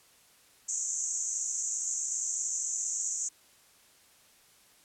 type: band-pass noise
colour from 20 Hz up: white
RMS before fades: -33 dBFS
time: 0.68-3.29 s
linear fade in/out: 10 ms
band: 6200 to 7600 Hz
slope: 96 dB/octave
effects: white hiss -61 dBFS RMS until 4.84 s + low-pass 12000 Hz 12 dB/octave